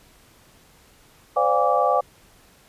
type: tone cluster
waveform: sine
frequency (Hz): 514 / 584 / 710 / 812 / 1159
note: C5 / D5 / F5 / G#5 / D6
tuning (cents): -31 / -10 / +28 / -39 / -23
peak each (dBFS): -23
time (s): 1.36-2.01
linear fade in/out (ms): 10
effects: pink hiss -54 dBFS RMS until 2.68 s + resampled to 32000 Hz